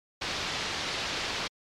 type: low-pass noise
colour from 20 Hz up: white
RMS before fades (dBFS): -33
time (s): 0.21-1.48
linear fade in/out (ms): 10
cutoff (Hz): 4800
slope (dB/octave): 24
effects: MP3 64 kbps